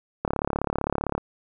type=click train; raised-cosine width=1 ms; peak=-10 dBFS; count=34; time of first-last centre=0.25-1.18 s; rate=35.5 Hz; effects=none